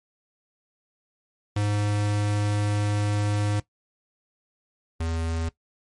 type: tone pair in turn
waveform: square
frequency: 103.6 / 82.05 Hz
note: G#2 / E2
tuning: -4 / -8 cents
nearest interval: major third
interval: 404 cents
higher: first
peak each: -23 / -26 dBFS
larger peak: first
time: 1.56-3.6 / 5-5.49 s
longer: first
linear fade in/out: 5 ms
effects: noise-tail reverb RT60 0.1 s tail -17 dB re dry + MP3 48 kbps